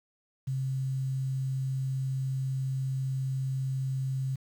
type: tone with quantisation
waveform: sine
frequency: 132.7 Hz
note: C3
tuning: 25 cents sharp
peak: -28 dBFS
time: 0.47-4.36 s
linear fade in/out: 10 ms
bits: 9
effects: none